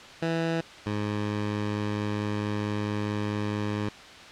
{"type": "tone pair in turn", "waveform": "15% pulse", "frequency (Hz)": [164.81, 104.49], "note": ["E3", "G#2"], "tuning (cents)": [0, 11], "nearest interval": "minor sixth", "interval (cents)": 789, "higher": "first", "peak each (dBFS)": [-19, -21], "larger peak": "first", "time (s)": [[0.22, 0.61], [0.86, 3.89]], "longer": "second", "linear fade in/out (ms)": 5, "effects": ["white hiss -45 dBFS RMS until 4.31 s", "low-pass 4000 Hz 12 dB/octave"]}